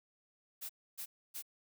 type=noise bursts; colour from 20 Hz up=blue; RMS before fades=-43 dBFS; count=3; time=0.61-1.425 s; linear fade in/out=20 ms; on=85 ms; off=280 ms; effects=none